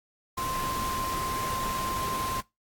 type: tone in noise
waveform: sine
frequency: 1046 Hz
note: C6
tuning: 1 cent flat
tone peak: -30 dBFS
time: 0.37-2.41 s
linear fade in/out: 10 ms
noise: pink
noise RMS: -35 dBFS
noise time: 0.37-2.41 s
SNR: +2 dB
effects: noise-tail reverb RT60 0.2 s tail -21 dB re dry + AAC 64 kbps